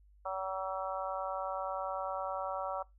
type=harmonic tone; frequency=189.9 Hz; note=F#3; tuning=45 cents sharp; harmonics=3 / 4 / 5 / 6 / 7; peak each=-39 / -40 / -41 / -42 / -42 dBFS; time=0.25-2.83 s; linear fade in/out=10 ms; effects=noise-tail reverb RT60 0.2 s tail -22 dB re dry + added 50 Hz sine -59 dBFS peak until 2.98 s